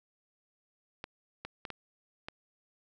clicks, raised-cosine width 0.3 ms, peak -23 dBFS, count 5, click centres 1.041 / 1.45 / 1.652 / 1.703 / 2.285 s, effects none

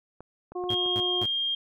clicks, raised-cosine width 1 ms, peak -29 dBFS, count 4, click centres 0.206 / 0.52 / 0.639 / 0.861 s
harmonic tone, 359.7 Hz, F#4, 49 cents flat, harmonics 1 / 2 / 3, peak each -30 / -36 / -40 dBFS, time 0.55-1.24 s, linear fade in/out 10 ms
sine tone with pitch glide, 3237 to 3215 Hz, G#7 to G7, -45 to +43 cents, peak -25 dBFS, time 0.69-1.55 s, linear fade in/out 5 ms, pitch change -12 cents, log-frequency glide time 0.94-1.15 s
sawtooth tone bursts, 106.7 Hz, G#2, 47 cents sharp, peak -29 dBFS, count 3, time 0.7-1.258 s, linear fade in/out 5 ms, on 46 ms, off 210 ms
effects none

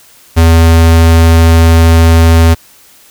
square tone, 82.41 Hz, E2, in tune, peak -3 dBFS, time 0.36-2.55 s, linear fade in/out 20 ms, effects white hiss -41 dBFS RMS until 3.1 s

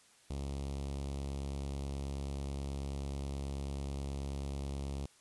sawtooth tone with notch filter, 69.3 Hz, C#2, in tune, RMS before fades -39 dBFS, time 0.3-5.06 s, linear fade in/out 5 ms, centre 1600 Hz, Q 0.75, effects white hiss -64 dBFS RMS until 5.2 s + resampled to 24000 Hz

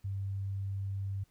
sine tone, 98 Hz, G2, in tune, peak -33 dBFS, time 0.04-1.24 s, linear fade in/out 10 ms, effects pink hiss -71 dBFS RMS until 1.3 s

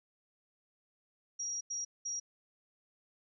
sine tone bursts at uneven times, 5690 Hz, F8, 31 cents sharp, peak -35 dBFS, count 3, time 1.39-1.61 / 1.7-1.85 / 2.05-2.2 s, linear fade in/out 10 ms, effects none

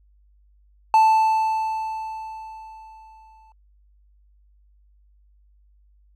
triangle tone with exponential decay, 880 Hz, A5, in tune, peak -9 dBFS, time 0.94-3.52 s, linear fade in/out 1 ms, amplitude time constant 560 ms, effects added 50 Hz sine -54 dBFS peak until 6.15 s

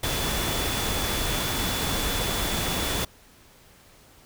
sine tone in noise, 3454 Hz, A7, 33 cents flat, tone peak -34 dBFS, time 0.03-3.05 s, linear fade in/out 5 ms, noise pink, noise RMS -27 dBFS, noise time 0.03-3.05 s, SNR -10 dB, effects pink hiss -54 dBFS RMS until 4.25 s

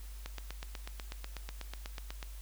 click train, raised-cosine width 0.2 ms, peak -24 dBFS, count 17, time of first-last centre 0.26-2.228 s, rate 8.13 Hz, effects added 50 Hz sine -43 dBFS peak until 2.41 s + white hiss -57 dBFS RMS until 2.41 s

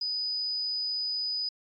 sine tone, 4978 Hz, D#8, in tune, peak -28 dBFS, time 0.01-1.49 s, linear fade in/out 5 ms, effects MP3 48 kbps

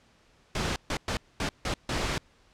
pink noise bursts at uneven times, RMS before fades -29 dBFS, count 6, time 0.55-0.76 / 0.9-0.97 / 1.08-1.17 / 1.4-1.49 / 1.65-1.74 / 1.89-2.18 s, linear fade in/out 2 ms, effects pink hiss -62 dBFS RMS until 2.53 s + low-pass 6000 Hz 12 dB/octave

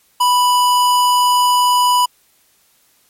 square tone, 987.8 Hz, B5, in tune, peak -11 dBFS, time 0.2-2.06 s, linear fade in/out 10 ms, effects white hiss -56 dBFS RMS until 3.09 s + MP3 64 kbps

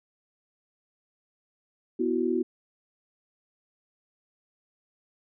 sine chord, B suspended fourth, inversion none, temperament equal, 246.9 / 329.6 / 370 Hz, B3 / E4 / F#4, 0 / 0 / 0 cents, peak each -29 / -28 / -27 dBFS, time 1.99-2.43 s, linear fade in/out 10 ms, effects none

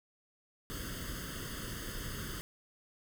pink noise with comb filter, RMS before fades -41 dBFS, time 0.7-2.41 s, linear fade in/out 0 ms, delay 0.62 ms, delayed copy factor +0.9, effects none

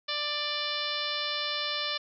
harmonic tone, 590 Hz, D5, 8 cents sharp, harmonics 1 / 2 / 3 / 4 / 5 / 6 / 7 / 8 / 9, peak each -40 / -38 / -39 / -39 / -37 / -35 / -37 / -40 / -40 dBFS, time 0.08-1.98 s, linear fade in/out 10 ms, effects none

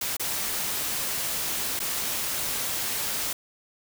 white noise with dropouts, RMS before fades -29 dBFS, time 0.01-3.33 s, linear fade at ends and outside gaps 5 ms, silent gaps 0.168-0.196 / 1.793-1.8 s, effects none

